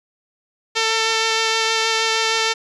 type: tone with vibrato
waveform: 5% pulse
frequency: 447.2 Hz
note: A4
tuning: 28 cents sharp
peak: -5 dBFS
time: 0.75-2.54 s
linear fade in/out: 20 ms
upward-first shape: sine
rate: 6.4 Hz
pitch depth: 10 cents each way
effects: resampled to 22050 Hz